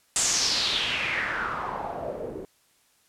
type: noise with low-pass filter sweep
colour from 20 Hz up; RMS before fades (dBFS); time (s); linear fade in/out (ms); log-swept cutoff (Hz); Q
white; -28; 0.16-2.45; 0; 7900 to 370; 4.2
effects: white hiss -64 dBFS RMS until 3.08 s + low-pass 12000 Hz 12 dB/octave